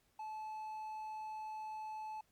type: tone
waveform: triangle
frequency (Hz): 866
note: A5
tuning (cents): -28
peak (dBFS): -40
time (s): 0.19-2.21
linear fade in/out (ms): 5
effects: pink hiss -75 dBFS RMS until 2.31 s + MP3 96 kbps